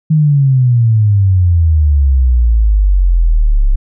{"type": "exponential sweep", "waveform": "sine", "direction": "down", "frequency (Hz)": [158.8, 33.15], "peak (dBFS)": -6, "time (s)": [0.1, 3.76], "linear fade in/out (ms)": 10, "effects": []}